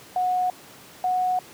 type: tone pair in turn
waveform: sine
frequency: 731 / 734.3 Hz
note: F#5 / F#5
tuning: -21 / -13 cents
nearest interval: unison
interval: 8 cents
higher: second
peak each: -20 dBFS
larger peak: neither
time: 0.16-0.5 / 1.04-1.39 s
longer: second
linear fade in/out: 2 ms
effects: pink hiss -46 dBFS RMS until 1.53 s + high-pass 150 Hz 12 dB/octave